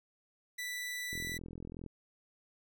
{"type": "tone", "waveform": "sawtooth", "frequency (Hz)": 1975.5, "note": "B6", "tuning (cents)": 0, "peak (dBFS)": -34, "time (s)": [0.58, 1.38], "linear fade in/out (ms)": 10}
{"type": "click train", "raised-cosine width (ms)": 3, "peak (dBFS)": -32, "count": 32, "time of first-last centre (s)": [1.13, 1.863], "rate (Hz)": 42.3}
{"effects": []}